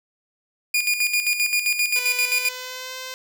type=tone with tremolo; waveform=sawtooth; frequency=2434 Hz; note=D#7; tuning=39 cents flat; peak=-14 dBFS; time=0.74-2.49 s; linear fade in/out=5 ms; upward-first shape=square; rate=7.6 Hz; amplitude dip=60%
type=tone with pitch glide; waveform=5% pulse; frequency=496.7 to 515.4 Hz; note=B4 to C5; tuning=+10 to -26 cents; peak=-20 dBFS; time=1.96-3.14 s; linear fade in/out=0 ms; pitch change=+64 cents; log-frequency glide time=2.22-2.95 s
effects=none